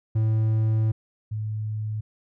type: tone pair in turn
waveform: triangle / sine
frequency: 110 / 107.61 Hz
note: A2 / A2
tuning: 0 / -38 cents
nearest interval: unison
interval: 38 cents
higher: first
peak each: -17 / -26 dBFS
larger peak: first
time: 0.15-0.92 / 1.31-2.01 s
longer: first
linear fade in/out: 10 ms
effects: none